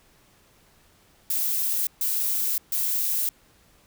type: noise bursts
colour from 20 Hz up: violet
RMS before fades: -25 dBFS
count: 3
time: 1.3-3.29 s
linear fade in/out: 2 ms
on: 570 ms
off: 140 ms
effects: pink hiss -59 dBFS RMS until 3.86 s